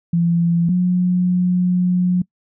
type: tone pair in turn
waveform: sine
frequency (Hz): 170 / 180.11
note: F3 / F#3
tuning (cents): -46 / -46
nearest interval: minor second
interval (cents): 100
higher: second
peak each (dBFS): -13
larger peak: neither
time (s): 0.13-0.69 / 0.69-2.22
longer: second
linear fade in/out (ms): 5
effects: noise-tail reverb RT60 0.1 s tail -24 dB re dry